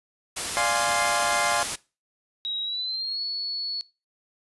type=noise; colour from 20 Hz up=white; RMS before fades=-29 dBFS; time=0.36-1.76 s; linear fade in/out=10 ms
type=chord; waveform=25% pulse; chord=D half-diminished seventh; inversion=none; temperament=equal; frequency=587.3 / 698.5 / 830.6 / 1046.5 Hz; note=D5 / F5 / Ab5 / C6; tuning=0 / 0 / 0 / 0 cents; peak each=-26 / -23 / -24 / -24 dBFS; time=0.57-1.63 s; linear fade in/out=0 ms
type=tone with pitch glide; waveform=sine; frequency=3832 to 4402 Hz; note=A#7 to C#8; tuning=+47 to -13 cents; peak=-27 dBFS; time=2.45-3.81 s; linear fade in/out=0 ms; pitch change=+240 cents; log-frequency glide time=2.63-3.23 s
effects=noise-tail reverb RT60 0.3 s tail -21 dB re dry + resampled to 24000 Hz